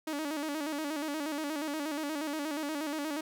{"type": "tone with vibrato", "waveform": "sawtooth", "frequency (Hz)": 300, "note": "D4", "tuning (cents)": 37, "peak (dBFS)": -29, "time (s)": [0.07, 3.21], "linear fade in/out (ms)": 5, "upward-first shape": "square", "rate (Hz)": 8.4, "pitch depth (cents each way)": 82, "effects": []}